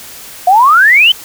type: exponential sweep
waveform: sine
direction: up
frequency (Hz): 698.5 to 3136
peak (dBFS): -3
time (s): 0.47-1.12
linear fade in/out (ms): 5
effects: white hiss -31 dBFS RMS until 1.24 s